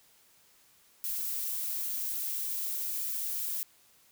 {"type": "noise", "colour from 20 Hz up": "violet", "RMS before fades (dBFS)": -34, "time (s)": [1.04, 3.63], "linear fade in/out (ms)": 0, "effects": ["white hiss -63 dBFS RMS until 4.11 s"]}